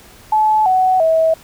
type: tone with pitch steps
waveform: sine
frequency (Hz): 862 / 746.1 / 645.8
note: A5 / F#5 / E5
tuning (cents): -36 / +14 / -36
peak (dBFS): -10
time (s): 0.32-1.34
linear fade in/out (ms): 5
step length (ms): 340
effects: pink hiss -43 dBFS RMS until 1.43 s